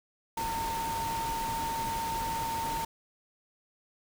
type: tone in noise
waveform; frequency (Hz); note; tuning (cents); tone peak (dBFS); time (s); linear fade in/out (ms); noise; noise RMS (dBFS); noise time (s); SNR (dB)
sine; 910; A#5; -42; -31; 0.37-2.85; 5; pink; -38; 0.37-2.85; +4
effects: none